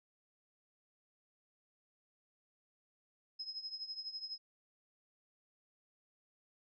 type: tone with tremolo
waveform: sine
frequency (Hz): 5120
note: D#8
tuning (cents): +49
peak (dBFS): -38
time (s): 3.39-4.38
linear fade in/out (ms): 10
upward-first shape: triangle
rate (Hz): 12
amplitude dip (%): 85
effects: none